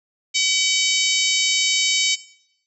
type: harmonic tone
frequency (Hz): 759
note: F#5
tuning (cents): +44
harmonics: 3 / 4 / 5 / 6 / 7 / 8 / 9 / 10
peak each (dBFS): -23 / -24 / -25 / -26 / -26 / -27 / -28 / -28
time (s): 0.34-2.16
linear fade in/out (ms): 20
effects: noise-tail reverb RT60 0.8 s tail -19 dB re dry